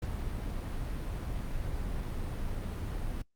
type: noise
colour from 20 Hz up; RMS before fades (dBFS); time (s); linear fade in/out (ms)
brown; -35; 0.02-3.22; 5
effects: noise-tail reverb RT60 0.1 s tail -20 dB re dry + Opus 48 kbps